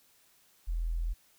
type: tone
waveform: sine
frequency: 41.56 Hz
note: E1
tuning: 15 cents sharp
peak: -29 dBFS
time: 0.67-1.14 s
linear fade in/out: 20 ms
effects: white hiss -65 dBFS RMS until 1.38 s